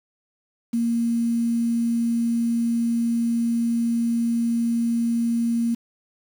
sine tone with quantisation, 233.1 Hz, A#3, in tune, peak -19 dBFS, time 0.73-5.75 s, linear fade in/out 10 ms, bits 7, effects none

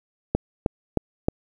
click train, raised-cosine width 2 ms, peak -6 dBFS, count 4, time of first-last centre 0.35-1.285 s, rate 3.21 Hz, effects 8-bit

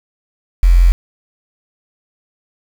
sine tone with quantisation, 43.57 Hz, F1, 3 cents flat, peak -5 dBFS, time 0.63-0.92 s, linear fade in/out 0 ms, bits 5, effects none

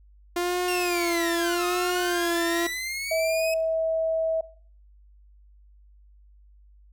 sawtooth tone with vibrato, 348.6 Hz, F4, 3 cents flat, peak -20 dBFS, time 0.36-2.67 s, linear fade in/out 5 ms, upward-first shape sine, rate 0.83 Hz, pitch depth 54 cents each way
sawtooth linear two-way sweep, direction down then up, 2803 to 1244.5 to 2559 Hz, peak -26 dBFS, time 0.68-3.54 s, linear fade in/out 2 ms, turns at 1.66 s
sine tone, 647 Hz, E5, 32 cents flat, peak -22 dBFS, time 3.11-4.41 s, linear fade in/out 5 ms
effects noise-tail reverb RT60 0.5 s tail -19 dB re dry + added 50 Hz sine -51 dBFS peak until 6.92 s

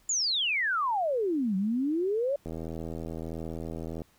sine exponential two-way sweep, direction down then up, 7230 to 184.3 to 583 Hz, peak -25 dBFS, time 0.09-2.36 s, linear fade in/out 5 ms, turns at 1.56 s
click train, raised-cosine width 2 ms, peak -24 dBFS, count 128, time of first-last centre 2.46-4.018 s, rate 81.5 Hz
effects pink hiss -64 dBFS RMS until 4.18 s

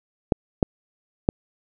clicks, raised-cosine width 2 ms, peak -3 dBFS, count 3, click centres 0.322 / 0.628 / 1.289 s, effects none

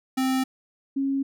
square / sine tone pair in turn, 261.6 / 273.2 Hz, C4 / C#4, 0 / -25 cents, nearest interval minor second, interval 75 cents, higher second, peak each -22 dBFS, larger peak neither, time 0.17-0.44 / 0.96-1.23 s, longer neither, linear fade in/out 10 ms, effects none

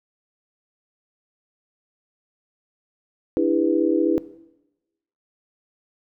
sine chord, E minor seventh, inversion third, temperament equal with one note detuned, 293.7 / 329.6 / 402.3 / 493.9 Hz, D4 / E4 / G4 / B4, 0 / 0 / +45 / 0 cents, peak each -23 / -20 / -25 / -24 dBFS, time 3.37-4.18 s, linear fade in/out 0 ms, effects noise-tail reverb RT60 1.0 s tail -19 dB re dry

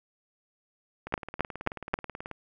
two click trains, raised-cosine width 0.5 ms, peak -9 / -22 dBFS, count 4 / 24, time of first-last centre 1.14-1.94 / 1.07-2.313 s, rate 3.75 / 18.5 Hz, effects none

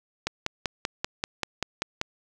click train, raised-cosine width 0.2 ms, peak -9 dBFS, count 10, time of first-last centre 0.27-2.014 s, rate 5.16 Hz, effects none

